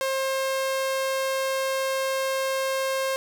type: tone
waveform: sawtooth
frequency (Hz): 533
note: C5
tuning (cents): +32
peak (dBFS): -20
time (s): 0.01-3.16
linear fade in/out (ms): 0
effects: none